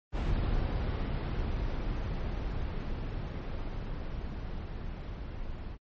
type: noise with level ramp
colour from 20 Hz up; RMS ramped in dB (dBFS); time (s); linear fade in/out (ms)
brown; -29 to -40; 0.12-5.78; 50
effects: low-pass 4000 Hz 12 dB/octave + MP3 32 kbps